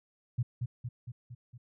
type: tone with echo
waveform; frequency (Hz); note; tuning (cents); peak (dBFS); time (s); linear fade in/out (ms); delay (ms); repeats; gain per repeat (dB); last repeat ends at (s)
sine; 121.3; B2; -31; -26; 0.38-0.43; 10; 230; 5; -4; 1.58
effects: none